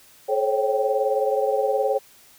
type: tone cluster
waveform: sine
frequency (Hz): 429.4 / 536 / 555 / 781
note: A4 / C5 / C#5 / G5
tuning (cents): -42 / +42 / +2 / -7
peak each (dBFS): -24 / -24 / -25 / -26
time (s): 0.28-1.99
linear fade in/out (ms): 20
effects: white hiss -52 dBFS RMS until 2.38 s